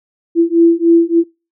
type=beating tone pair; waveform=sine; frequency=333.9 / 337.3 Hz; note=E4 / E4; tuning=+22 / +40 cents; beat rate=3.4 Hz; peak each=-10 dBFS; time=0.35-1.24 s; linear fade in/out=50 ms; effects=noise-tail reverb RT60 0.3 s tail -25 dB re dry